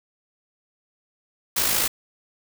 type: noise with amplitude modulation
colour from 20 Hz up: white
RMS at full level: -20 dBFS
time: 1.56-1.88 s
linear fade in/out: 10 ms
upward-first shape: sine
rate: 54.5 Hz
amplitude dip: 45%
effects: none